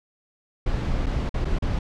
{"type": "noise with dropouts", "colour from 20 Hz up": "brown", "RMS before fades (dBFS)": -24, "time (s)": [0.66, 1.79], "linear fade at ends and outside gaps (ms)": 5, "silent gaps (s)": [[1.061, 1.065], [1.294, 1.341], [1.447, 1.452], [1.587, 1.622]], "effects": ["low-pass 5000 Hz 12 dB/octave"]}